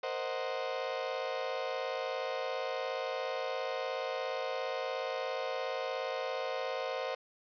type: chord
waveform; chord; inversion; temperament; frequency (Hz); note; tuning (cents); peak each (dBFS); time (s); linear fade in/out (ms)
35% pulse; C half-diminished seventh; third; equal; 466.2 / 523.3 / 622.3 / 740; Bb4 / C5 / Eb5 / Gb5; 0 / 0 / 0 / 0; -40 / -35 / -39 / -40; 0.03-7.15; 5
effects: resampled to 11025 Hz + 10-bit